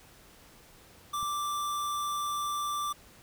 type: tone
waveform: square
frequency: 1174.7 Hz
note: D6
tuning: in tune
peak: -31 dBFS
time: 1.13-2.93 s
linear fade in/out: 10 ms
type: click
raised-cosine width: 5 ms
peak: -35 dBFS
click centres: 1.229 s
effects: pink hiss -56 dBFS RMS until 3.22 s